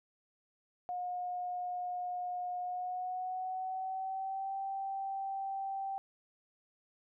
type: tone with pitch glide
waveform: sine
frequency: 719 to 779.6 Hz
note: F#5 to G5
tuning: -50 to -10 cents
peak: -35 dBFS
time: 0.89-5.98 s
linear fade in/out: 0 ms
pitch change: +140 cents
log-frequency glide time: 2.59-4.55 s
effects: none